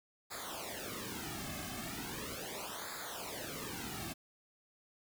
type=noise with flanger; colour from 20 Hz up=pink; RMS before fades=-43 dBFS; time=0.3-4.14 s; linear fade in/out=20 ms; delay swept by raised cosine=0.34 to 2.14 ms; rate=0.38 Hz; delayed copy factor=-1; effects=none